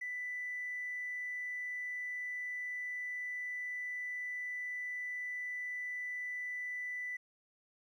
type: tone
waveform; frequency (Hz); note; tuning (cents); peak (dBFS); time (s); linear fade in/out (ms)
triangle; 1986; B6; +9; -34; 0.01-7.17; 10
effects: tanh soft clip ceiling -35 dBFS